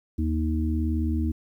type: harmonic tone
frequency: 78.6 Hz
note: D#2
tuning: 18 cents sharp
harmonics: 1 / 3 / 4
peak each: -24 / -29 / -30 dBFS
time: 0.18-1.32 s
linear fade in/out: 10 ms
effects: 10-bit